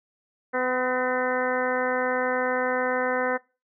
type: harmonic tone with a mistuned harmonic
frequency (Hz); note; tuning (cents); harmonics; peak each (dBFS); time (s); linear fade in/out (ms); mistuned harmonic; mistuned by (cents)
252.9; B3; +41; 1 / 2 / 3 / 4 / 5 / 6 / 7 / 8; -33 / -26 / -32 / -33 / -34 / -31 / -33 / -37; 0.53-3.38; 20; 7; +33
effects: noise-tail reverb RT60 0.3 s tail -22 dB re dry